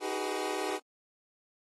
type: chord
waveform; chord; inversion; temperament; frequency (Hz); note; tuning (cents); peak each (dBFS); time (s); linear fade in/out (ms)
25% pulse; G# minor seventh; second; equal with one note detuned; 311.1 / 378 / 415.3 / 493.9; D#4 / F#4 / G#4 / B4; 0 / +37 / 0 / 0; -36 / -32 / -33 / -36; 0-0.8; 50
effects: AAC 32 kbps